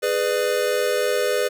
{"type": "chord", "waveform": "square", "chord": "G# diminished", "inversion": "none", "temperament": "just", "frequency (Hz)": [415.3, 498.4, 598], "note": ["G#4", "B4", "D5"], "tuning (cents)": [0, 16, 31], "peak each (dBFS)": [-25, -23, -26], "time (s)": [0.02, 1.49], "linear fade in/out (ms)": 20, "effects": []}